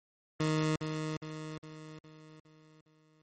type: tone with echo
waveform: 20% pulse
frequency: 155.7 Hz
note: D#3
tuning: 2 cents sharp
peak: -23 dBFS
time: 0.4-0.76 s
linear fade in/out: 2 ms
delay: 410 ms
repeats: 6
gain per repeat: -6 dB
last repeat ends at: 3.22 s
effects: MP3 32 kbps